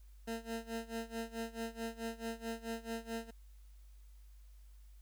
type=tone with tremolo; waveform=20% pulse; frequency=227.9 Hz; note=A#3; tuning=39 cents flat; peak=-32 dBFS; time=0.27-3.31 s; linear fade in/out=10 ms; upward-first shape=sine; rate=4.6 Hz; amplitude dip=90%; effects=added 50 Hz sine -54 dBFS peak until 5.01 s + white hiss -73 dBFS RMS until 5.01 s